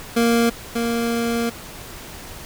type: tone pair in turn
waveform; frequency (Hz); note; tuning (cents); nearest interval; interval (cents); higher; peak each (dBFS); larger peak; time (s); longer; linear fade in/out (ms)
25% pulse; 233.1 / 233.1; A#3 / A#3; 0 / 0; unison; 0; neither; -11 / -16; first; 0.16-0.5 / 0.75-1.5; second; 10
effects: pink hiss -37 dBFS RMS until 2.45 s